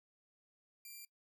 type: tone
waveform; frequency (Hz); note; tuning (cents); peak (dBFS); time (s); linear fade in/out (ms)
5% pulse; 2368; D7; +14; -40; 0.85-1.05; 2
effects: noise-tail reverb RT60 0.1 s tail -20 dB re dry